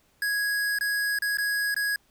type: tone with dropouts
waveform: square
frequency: 1661.2 Hz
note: G#6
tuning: in tune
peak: -25 dBFS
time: 0.22-1.96 s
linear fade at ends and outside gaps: 2 ms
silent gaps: 0.787-0.809 / 1.188-1.221 / 1.372-1.384 / 1.744-1.764 s
effects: pink hiss -65 dBFS RMS until 2.1 s